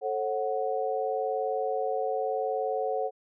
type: chord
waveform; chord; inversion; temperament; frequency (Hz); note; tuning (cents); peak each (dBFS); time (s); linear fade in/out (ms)
sine; F# minor; first; equal with one note detuned; 440 / 540.8 / 740; A4 / C#5 / F#5; 0 / -43 / 0; -31; 0.01-3.11; 50
effects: none